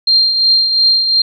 sine tone with tremolo, 4186 Hz, C8, in tune, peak -6 dBFS, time 0.07-1.22 s, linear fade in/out 5 ms, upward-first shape triangle, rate 2.8 Hz, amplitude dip 55%, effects none

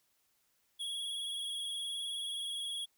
square tone with vibrato, 3322 Hz, G#7, in tune, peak -37 dBFS, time 0.79-2.86 s, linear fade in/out 20 ms, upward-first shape triangle, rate 19 Hz, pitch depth 45 cents each way, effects white hiss -75 dBFS RMS until 2.97 s

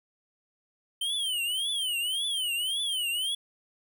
square tone with vibrato, 3085 Hz, G7, 28 cents flat, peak -28 dBFS, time 1.01-3.35 s, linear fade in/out 5 ms, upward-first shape triangle, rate 1.8 Hz, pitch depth 220 cents each way, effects none

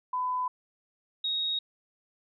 sine tone pair in turn, 1004 / 3764 Hz, B5 / A#7, +28 / +16 cents, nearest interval octave + major seventh, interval 2288 cents, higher second, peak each -27 dBFS, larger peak neither, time 0.13-0.48 / 1.24-1.59 s, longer neither, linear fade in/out 5 ms, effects none

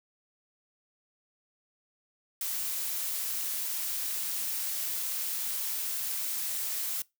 blue noise, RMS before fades -33 dBFS, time 2.41-7.02 s, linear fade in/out 2 ms, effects noise-tail reverb RT60 0.2 s tail -22 dB re dry

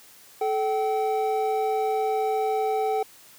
triangle tone pair together, 433.6 / 769 Hz, A4 / G5, -25 / -33 cents, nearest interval minor seventh, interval 992 cents, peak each -23 dBFS, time 0.41-3.03 s, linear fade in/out 5 ms, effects white hiss -51 dBFS RMS until 3.38 s + high-pass 80 Hz 12 dB/octave

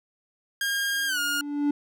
sawtooth tone with pitch glide, 1617 to 1424 Hz, G#6 to F6, -47 to +33 cents, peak -21 dBFS, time 0.61-1.41 s, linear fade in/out 2 ms, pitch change -220 cents, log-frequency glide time 1.07-1.19 s
triangle tone with exponential growth, 290 Hz, D4, 22 cents flat, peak -17 dBFS, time 0.92-1.71 s, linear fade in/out 5 ms, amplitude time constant 170 ms
effects none

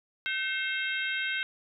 harmonic tone with a mistuned harmonic, 534 Hz, C5, 35 cents sharp, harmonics 3 / 4 / 5 / 6 / 7, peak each -32 / -34 / -36 / -38 / -39 dBFS, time 0.26-1.43 s, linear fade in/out 0 ms, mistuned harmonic 3, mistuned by -70 cents, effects none

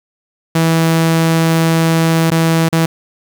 sawtooth tone with dropouts, 163.5 Hz, E3, 14 cents flat, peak -6 dBFS, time 0.55-2.86 s, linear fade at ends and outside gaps 5 ms, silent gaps 2.304-2.315 / 2.689-2.726 s, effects 7-bit

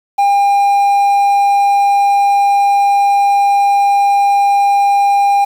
triangle tone with quantisation, 803 Hz, G5, 41 cents sharp, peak -6 dBFS, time 0.18-5.45 s, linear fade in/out 10 ms, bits 6, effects none

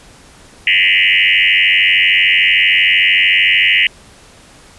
sine tone with frequency modulation, 2436 Hz, D#7, 37 cents flat, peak -8 dBFS, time 0.67-3.87 s, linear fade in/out 2 ms, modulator 93.2 Hz, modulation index 5.8, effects pink hiss -42 dBFS RMS until 4.78 s + resampled to 24000 Hz

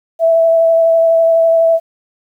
sine tone with vibrato, 659 Hz, E5, 1 cent flat, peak -7 dBFS, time 0.19-1.8 s, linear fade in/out 50 ms, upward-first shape sine, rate 12 Hz, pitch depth 12 cents each way, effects 8-bit

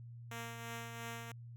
5% pulse tone with tremolo, 231.7 Hz, A#3, 10 cents flat, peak -31 dBFS, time 0.31-1.32 s, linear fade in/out 5 ms, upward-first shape triangle, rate 2.9 Hz, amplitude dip 50%, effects added 118 Hz sine -48 dBFS peak until 1.56 s

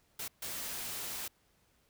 white noise bursts at uneven times, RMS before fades -40 dBFS, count 2, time 0.19-0.28 / 0.42-1.28 s, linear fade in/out 5 ms, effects pink hiss -71 dBFS RMS until 1.89 s

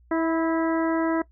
harmonic tone with a mistuned harmonic, 325.9 Hz, E4, 20 cents flat, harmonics 1 / 2 / 3 / 4 / 5 / 6, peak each -22 / -28 / -32 / -34 / -36 / -38 dBFS, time 0.11-1.22 s, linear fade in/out 5 ms, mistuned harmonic 3, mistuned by +18 cents, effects noise-tail reverb RT60 0.1 s tail -19 dB re dry + added 60 Hz sine -53 dBFS peak until 1.31 s

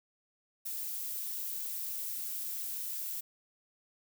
violet noise, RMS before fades -38 dBFS, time 0.65-3.21 s, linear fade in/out 10 ms, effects none

